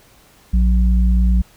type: tone pair together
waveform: sine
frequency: 58.18 / 184.7 Hz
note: A#1 / F#3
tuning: -3 / -3 cents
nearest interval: octave + minor sixth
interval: 2000 cents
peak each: -11 / -20 dBFS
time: 0.53-1.42 s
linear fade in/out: 10 ms
effects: pink hiss -50 dBFS RMS until 1.56 s